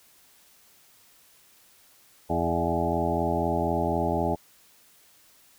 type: harmonic tone with a mistuned harmonic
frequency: 84.1 Hz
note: E2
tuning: 35 cents sharp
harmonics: 1 / 2 / 3 / 4 / 5 / 7 / 8 / 9 / 10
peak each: -32 / -32 / -32 / -32 / -32 / -32 / -32 / -32 / -32 dBFS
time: 2.29-4.36 s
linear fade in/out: 20 ms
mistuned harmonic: 8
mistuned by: -20 cents
effects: white hiss -58 dBFS RMS until 5.58 s